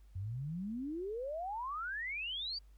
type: exponential sweep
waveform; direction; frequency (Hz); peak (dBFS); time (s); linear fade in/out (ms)
sine; up; 88.4 to 4759; -37; 0.15-2.59; 10
effects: added 50 Hz sine -56 dBFS peak until 2.77 s + pink hiss -75 dBFS RMS until 2.77 s